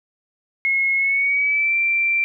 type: tone with pitch glide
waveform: sine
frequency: 2170 to 2353 Hz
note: C#7 to D7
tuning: -37 to +3 cents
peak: -16 dBFS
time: 0.65-2.24 s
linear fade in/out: 0 ms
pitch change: +140 cents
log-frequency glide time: 0.96-1.76 s
effects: none